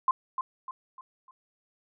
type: tone with echo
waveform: sine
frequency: 1046.5 Hz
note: C6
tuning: in tune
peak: -19 dBFS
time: 0.08-0.11 s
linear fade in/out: 2 ms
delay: 300 ms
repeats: 4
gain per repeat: -8 dB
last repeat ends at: 1.31 s
effects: none